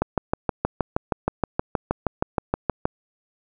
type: click train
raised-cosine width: 1 ms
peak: -6 dBFS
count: 19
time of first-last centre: 0.02-2.855 s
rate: 6.35 Hz
effects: none